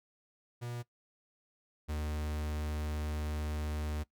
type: tone pair in turn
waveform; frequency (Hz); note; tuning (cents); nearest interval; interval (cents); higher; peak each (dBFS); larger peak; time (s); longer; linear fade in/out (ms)
45% pulse; 120.2 / 75.72; B2 / D#2; -46 / -47; minor sixth; 801; first; -38 / -34; second; 0.61-0.83 / 1.88-4.04; second; 20
effects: noise-tail reverb RT60 0.1 s tail -19 dB re dry